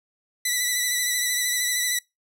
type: tone with vibrato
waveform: 10% pulse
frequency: 1975.5 Hz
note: B6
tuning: in tune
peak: -13 dBFS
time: 0.45-1.99 s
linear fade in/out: 5 ms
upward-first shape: sine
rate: 13 Hz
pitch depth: 30 cents each way
effects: noise-tail reverb RT60 0.2 s tail -24 dB re dry